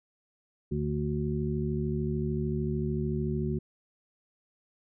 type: harmonic tone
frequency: 73.42 Hz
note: D2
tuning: in tune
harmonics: 1 / 2 / 3 / 5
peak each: -35 / -31 / -33 / -34 dBFS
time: 0.71-3.59 s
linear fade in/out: 10 ms
effects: none